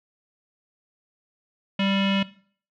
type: tone with low-pass filter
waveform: square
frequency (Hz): 196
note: G3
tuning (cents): 0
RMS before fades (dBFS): -23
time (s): 1.79-2.23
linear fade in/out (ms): 5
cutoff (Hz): 2900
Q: 5.4
effects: noise-tail reverb RT60 0.5 s tail -18 dB re dry

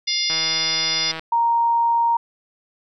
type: harmonic tone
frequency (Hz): 705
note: F5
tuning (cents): +16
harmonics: 3 / 4 / 5 / 6 / 7 / 8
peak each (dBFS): -28 / -32 / -25 / -32 / -22 / -29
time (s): 0.07-1.12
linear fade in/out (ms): 10
type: click train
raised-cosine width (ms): 0.3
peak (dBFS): -14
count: 145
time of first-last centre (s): 0.3-1.194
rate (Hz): 161
type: tone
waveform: sine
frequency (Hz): 932.3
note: A#5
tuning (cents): 0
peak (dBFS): -15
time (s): 1.32-2.17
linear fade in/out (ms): 5
effects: none

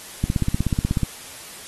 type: click train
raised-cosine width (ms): 5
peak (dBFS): -7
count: 14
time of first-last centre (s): 0.24-1.033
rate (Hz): 16.4
effects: white hiss -39 dBFS RMS until 1.67 s + AAC 32 kbps

